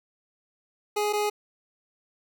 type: tone pair in turn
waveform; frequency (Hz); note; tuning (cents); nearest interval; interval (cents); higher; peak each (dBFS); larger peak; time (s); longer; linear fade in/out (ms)
25% pulse; 417.1 / 417.1; G#4 / G#4; +7 / +7; unison; 0; neither; -20 / -20; neither; 0.96-1.13 / 1.13-1.3; neither; 10
effects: none